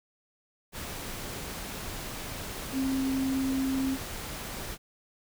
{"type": "tone in noise", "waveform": "sine", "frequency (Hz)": 266.2, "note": "C4", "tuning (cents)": 30, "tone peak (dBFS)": -26, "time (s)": [2.72, 3.98], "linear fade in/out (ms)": 50, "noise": "pink", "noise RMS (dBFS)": -38, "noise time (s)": [0.72, 4.78], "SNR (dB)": 9, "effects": []}